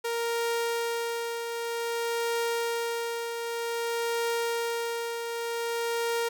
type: tone with tremolo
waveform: sawtooth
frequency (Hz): 466.2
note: A#4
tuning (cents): 0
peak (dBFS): -22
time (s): 0.04-6.29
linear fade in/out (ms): 10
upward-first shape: triangle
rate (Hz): 0.53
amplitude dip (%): 50
effects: none